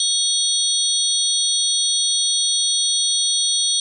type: tone cluster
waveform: sine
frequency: 3327 / 3715 / 4366 / 5910 / 8700 Hz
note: G#7 / A#7 / C#8 / F#8 / C#9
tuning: +2 / -7 / -27 / -3 / -33 cents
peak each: -23 dBFS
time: 0-3.8 s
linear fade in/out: 2 ms
effects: none